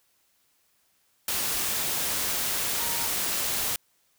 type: tone in noise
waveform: sine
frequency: 930 Hz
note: A#5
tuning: 4 cents flat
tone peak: -38 dBFS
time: 2.8-3.07 s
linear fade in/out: 2 ms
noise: white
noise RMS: -28 dBFS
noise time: 1.28-3.76 s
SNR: -13 dB
effects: white hiss -68 dBFS RMS until 4.18 s